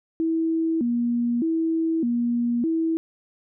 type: tone with vibrato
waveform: sine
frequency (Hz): 278.5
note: C#4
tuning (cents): +8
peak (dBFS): -20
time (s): 0.2-2.97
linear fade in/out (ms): 0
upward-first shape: square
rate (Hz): 0.82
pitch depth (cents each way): 270
effects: none